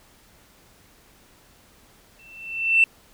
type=tone with exponential growth; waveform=sine; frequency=2679 Hz; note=E7; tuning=27 cents sharp; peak=-10 dBFS; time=2.19-2.84 s; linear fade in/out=2 ms; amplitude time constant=140 ms; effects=tanh soft clip ceiling -6 dBFS + pink hiss -55 dBFS RMS until 3.13 s